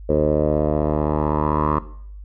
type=tone with low-pass filter sweep; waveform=10% pulse; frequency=75.7 Hz; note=D#2; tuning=47 cents flat; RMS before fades=-19 dBFS; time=0.09-1.79 s; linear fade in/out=5 ms; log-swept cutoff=510 to 1100 Hz; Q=4.9; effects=noise-tail reverb RT60 0.6 s tail -17 dB re dry + added 50 Hz sine -34 dBFS peak until 2.24 s